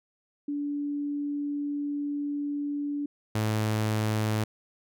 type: tone pair in turn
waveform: sine / sawtooth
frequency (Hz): 289 / 108.25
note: D4 / A2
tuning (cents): -28 / -28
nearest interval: octave + perfect fourth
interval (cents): 1700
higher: first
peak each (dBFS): -28 / -21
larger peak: second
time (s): 0.48-3.06 / 3.35-4.44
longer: first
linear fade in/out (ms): 5
effects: none